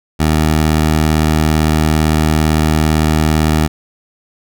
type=tone; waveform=15% pulse; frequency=77.78 Hz; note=D#2; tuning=in tune; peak=-4 dBFS; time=0.19-3.68 s; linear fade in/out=20 ms; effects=none